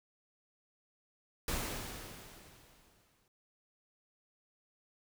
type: noise with exponential decay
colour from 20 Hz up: pink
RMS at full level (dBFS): -35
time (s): 1.48-3.28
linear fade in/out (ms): 2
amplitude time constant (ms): 390
effects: none